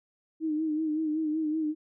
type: tone with vibrato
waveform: sine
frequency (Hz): 311.1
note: D#4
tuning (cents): 0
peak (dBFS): -26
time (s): 0.4-1.75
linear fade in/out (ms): 50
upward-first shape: sine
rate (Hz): 5.3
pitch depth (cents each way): 53
effects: none